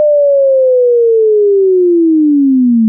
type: linear sweep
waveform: sine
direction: down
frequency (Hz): 605 to 216.6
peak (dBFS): -5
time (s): 0-2.88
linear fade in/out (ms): 0
effects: none